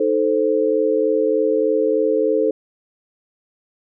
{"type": "chord", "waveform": "sine", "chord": "A diminished", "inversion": "second", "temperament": "equal", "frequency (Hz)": [311.1, 440, 523.3], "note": ["Eb4", "A4", "C5"], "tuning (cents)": [0, 0, 0], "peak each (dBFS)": [-22, -17, -20], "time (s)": [0, 2.51], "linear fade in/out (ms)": 5, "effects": []}